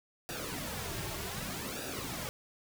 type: noise with flanger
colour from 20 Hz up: pink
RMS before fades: -39 dBFS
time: 0.29-2.29 s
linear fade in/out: 0 ms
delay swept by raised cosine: 0.93 to 4.13 ms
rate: 0.65 Hz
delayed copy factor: -0.7
effects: none